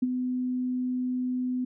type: tone with ADSR envelope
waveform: sine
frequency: 252 Hz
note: B3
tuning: 35 cents sharp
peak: -19 dBFS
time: 0.02-1.65 s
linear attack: 9 ms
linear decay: 28 ms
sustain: -7 dB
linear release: 9 ms
effects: none